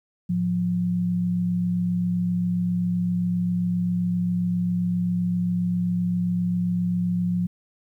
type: tone pair together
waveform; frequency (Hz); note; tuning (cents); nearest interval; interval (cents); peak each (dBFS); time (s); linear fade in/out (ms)
sine; 109.5 / 177.05; A2 / F3; -8 / +24; minor sixth; 832; -31 / -21; 0.29-7.47; 10
effects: 10-bit